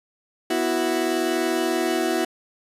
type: chord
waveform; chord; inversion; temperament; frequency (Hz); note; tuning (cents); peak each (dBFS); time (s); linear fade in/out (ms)
30% pulse; B suspended fourth; none; equal; 246.9 / 329.6 / 370; B3 / E4 / F#4; 0 / 0 / 0; -27 / -21 / -22; 0.5-2.25; 5
effects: resampled to 32000 Hz